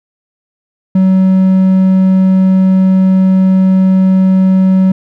triangle tone, 188.5 Hz, F#3, 32 cents sharp, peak -3 dBFS, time 0.95-4.92 s, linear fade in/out 5 ms, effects none

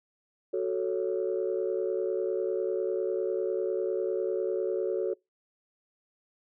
sine chord, F# minor, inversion none, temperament equal, 370 / 440 / 554.4 Hz, F#4 / A4 / C#5, 0 / 0 / 0 cents, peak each -29 / -30 / -33 dBFS, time 0.53-5.14 s, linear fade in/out 10 ms, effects noise-tail reverb RT60 0.2 s tail -25 dB re dry + tanh soft clip ceiling -19 dBFS

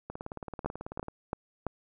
two click trains, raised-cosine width 1 ms, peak -24 / -17 dBFS, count 19 / 4, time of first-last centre 0.1-1.084 / 0.66-1.667 s, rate 18.3 / 2.98 Hz, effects none

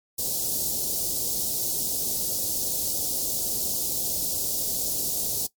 white band-stop noise, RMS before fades -27 dBFS, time 0.18-5.47 s, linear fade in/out 10 ms, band 620 to 4600 Hz, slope 24 dB/octave, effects noise-tail reverb RT60 0.1 s tail -18 dB re dry + MP3 96 kbps

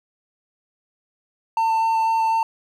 triangle tone with vibrato, 898 Hz, A5, 35 cents sharp, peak -15 dBFS, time 1.57-2.43 s, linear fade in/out 2 ms, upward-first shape square, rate 4 Hz, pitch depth 8 cents each way, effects 9-bit

